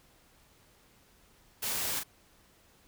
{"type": "noise with echo", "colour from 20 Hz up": "white", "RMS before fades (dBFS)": -34, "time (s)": [1.62, 2], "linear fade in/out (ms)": 10, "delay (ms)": 36, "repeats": 1, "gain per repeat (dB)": -5, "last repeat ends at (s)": 2.036, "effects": ["pink hiss -63 dBFS RMS until 2.87 s"]}